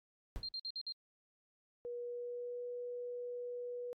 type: noise with exponential decay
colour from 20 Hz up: brown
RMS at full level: -40 dBFS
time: 0.36-0.52 s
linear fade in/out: 0 ms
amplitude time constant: 34 ms
type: tone bursts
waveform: sine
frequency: 4186 Hz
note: C8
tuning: in tune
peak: -39 dBFS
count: 5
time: 0.43-0.923 s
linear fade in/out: 2 ms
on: 57 ms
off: 52 ms
type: tone with pitch glide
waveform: sine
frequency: 481.8 to 487.7 Hz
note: B4 to B4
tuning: -43 to -22 cents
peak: -40 dBFS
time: 1.85-3.93 s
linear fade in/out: 0 ms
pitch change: +21 cents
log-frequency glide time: 1.98-2.65 s
effects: AAC 64 kbps